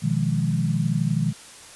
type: chord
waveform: sine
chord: F half-diminished seventh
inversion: second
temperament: equal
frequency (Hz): 123.47 / 155.56 / 174.61 / 207.7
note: Cb3 / Eb3 / F3 / Ab3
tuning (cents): 0 / 0 / 0 / 0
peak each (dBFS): -26 / -23 / -26 / -28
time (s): 0.02-1.33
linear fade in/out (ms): 20
effects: white hiss -44 dBFS RMS until 1.75 s + resampled to 24000 Hz